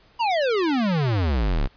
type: exponential sweep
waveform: square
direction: down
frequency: 984 to 30.87 Hz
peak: -20 dBFS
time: 0.19-1.68 s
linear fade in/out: 20 ms
effects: pink hiss -56 dBFS RMS until 1.76 s + resampled to 11025 Hz